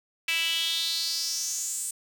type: tone with high-pass filter sweep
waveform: sawtooth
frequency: 329.6 Hz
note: E4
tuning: in tune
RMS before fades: -29 dBFS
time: 0.28-1.91 s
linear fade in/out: 5 ms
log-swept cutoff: 2500 to 8500 Hz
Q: 5.3
effects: none